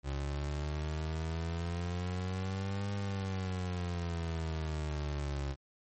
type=exponential two-way sweep; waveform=30% pulse; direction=up then down; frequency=68.5 to 100.9 to 68.5 Hz; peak=-31 dBFS; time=0.03-5.56 s; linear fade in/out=50 ms; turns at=2.93 s; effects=MP3 32 kbps